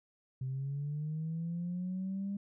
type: linear sweep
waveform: sine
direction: up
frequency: 128.6 to 201.3 Hz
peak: -33 dBFS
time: 0.41-2.37 s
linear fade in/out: 5 ms
effects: tanh soft clip ceiling -30 dBFS